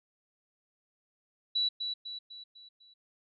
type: tone with echo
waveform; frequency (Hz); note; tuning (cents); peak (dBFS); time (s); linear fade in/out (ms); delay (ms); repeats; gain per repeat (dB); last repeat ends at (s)
sine; 3937; B7; -6; -26; 1.55-1.69; 10; 250; 5; -6; 2.94
effects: none